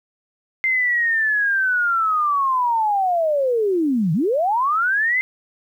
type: linear two-way sweep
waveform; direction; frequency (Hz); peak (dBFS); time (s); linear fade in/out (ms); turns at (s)
sine; down then up; 2093 to 148 to 2093; -16; 0.64-5.21; 0; 4.13
effects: 9-bit